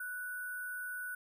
sine tone with sample-and-hold, 1480 Hz, F#6, in tune, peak -38 dBFS, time 0-1.15 s, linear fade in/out 5 ms, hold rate 11025 Hz, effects none

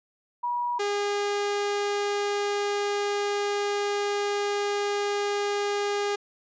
sine / sawtooth tone pair in turn, 966 / 408 Hz, B5 / G#4, -39 / -31 cents, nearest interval octave + minor third, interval 1492 cents, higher first, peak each -25 / -21 dBFS, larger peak second, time 0.43-0.79 / 0.79-6.16 s, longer second, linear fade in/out 10 ms, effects resampled to 16000 Hz

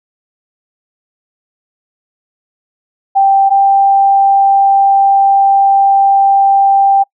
sine tone pair in turn, 784 / 788 Hz, G5 / G5, 0 / +9 cents, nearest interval unison, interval 9 cents, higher second, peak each -5 dBFS, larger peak neither, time 3.15-3.5 / 3.5-7.04 s, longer second, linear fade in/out 20 ms, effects noise-tail reverb RT60 0.1 s tail -26 dB re dry

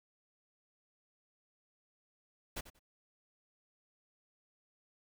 pink noise with echo, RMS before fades -40 dBFS, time 2.56-2.61 s, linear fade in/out 10 ms, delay 92 ms, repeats 2, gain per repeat -14 dB, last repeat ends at 2.794 s, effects none

